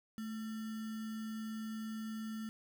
sine tone with sample-and-hold, 219.3 Hz, A3, 6 cents flat, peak -39 dBFS, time 0.18-2.49 s, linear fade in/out 0 ms, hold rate 1575 Hz, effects none

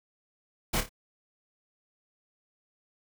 pink noise with echo, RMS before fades -28 dBFS, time 0.73-0.81 s, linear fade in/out 10 ms, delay 28 ms, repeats 3, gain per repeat -8 dB, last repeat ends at 0.894 s, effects none

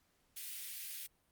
white high-pass noise, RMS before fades -45 dBFS, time 0.36-1.07 s, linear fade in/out 10 ms, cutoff 2000 Hz, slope 24 dB/octave, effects pink hiss -75 dBFS RMS until 1.31 s + Opus 48 kbps

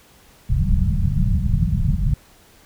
pink low-pass noise, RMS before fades -18 dBFS, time 0.49-2.14 s, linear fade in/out 5 ms, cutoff 200 Hz, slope 96 dB/octave, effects pink hiss -51 dBFS RMS until 2.65 s

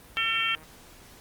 click train, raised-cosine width 0.5 ms, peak -36 dBFS, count 74, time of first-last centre 0.17-0.635 s, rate 157 Hz
harmonic tone, 451.3 Hz, A4, 44 cents sharp, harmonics 3 / 4 / 5 / 6 / 7, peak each -31 / -33 / -30 / -28 / -29 dBFS, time 0.17-0.55 s, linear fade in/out 0 ms
effects pink hiss -51 dBFS RMS until 1.2 s + Opus 32 kbps

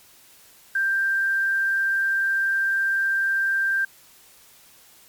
sine tone with quantisation, 1579 Hz, G6, 12 cents sharp, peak -19 dBFS, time 0.75-3.85 s, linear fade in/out 5 ms, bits 8, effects white hiss -52 dBFS RMS until 5.08 s + MP3 96 kbps

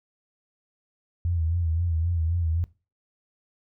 sine tone with vibrato, 83.6 Hz, E2, 25 cents sharp, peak -22 dBFS, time 1.25-2.64 s, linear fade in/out 0 ms, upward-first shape sine, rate 3.8 Hz, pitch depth 78 cents each way, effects noise-tail reverb RT60 0.3 s tail -19 dB re dry

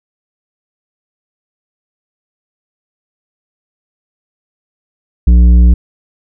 sine tone with tanh clipping, 59.8 Hz, A#1, 45 cents sharp, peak -4 dBFS, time 5.27-5.74 s, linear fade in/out 5 ms, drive 9 dB, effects none

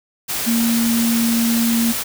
sine tone in noise, 231.4 Hz, A#3, 13 cents flat, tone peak -15 dBFS, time 0.46-1.93 s, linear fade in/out 20 ms, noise white, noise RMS -23 dBFS, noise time 0.28-2.04 s, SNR +5 dB, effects none

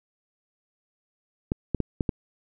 clicks, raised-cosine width 3 ms, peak -11 dBFS, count 5, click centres 1.519 / 1.747 / 1.803 / 2.008 / 2.092 s, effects none

